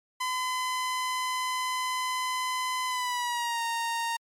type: tone with pitch glide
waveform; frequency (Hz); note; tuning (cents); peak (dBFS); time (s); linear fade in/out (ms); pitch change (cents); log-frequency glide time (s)
sawtooth; 1016 to 926.3; B5 to A#5; +49 to -11; -24; 0.2-4.17; 10; -160; 2.87-3.62
effects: low-pass 12000 Hz 12 dB/octave + MP3 96 kbps